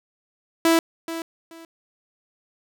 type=tone with echo; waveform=sawtooth; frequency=329.6 Hz; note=E4; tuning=in tune; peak=-11 dBFS; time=0.65-0.79 s; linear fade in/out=2 ms; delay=430 ms; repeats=2; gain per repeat=-13 dB; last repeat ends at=1.65 s; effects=none